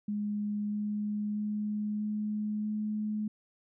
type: tone with pitch steps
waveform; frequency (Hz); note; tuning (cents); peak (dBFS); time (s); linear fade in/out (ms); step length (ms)
sine; 207.7 / 208.9 / 210.1 / 211.3 / 212.6; G#3 / G#3 / G#3 / G#3 / G#3; 0 / +10 / +20 / +30 / +41; -30; 0.08-3.28; 5; 640
effects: none